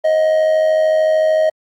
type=tone with amplitude modulation; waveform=triangle; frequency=628 Hz; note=D#5; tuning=16 cents sharp; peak=-7 dBFS; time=0.04-1.5 s; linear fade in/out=10 ms; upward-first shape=sine; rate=93.4 Hz; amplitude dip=45%; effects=Opus 32 kbps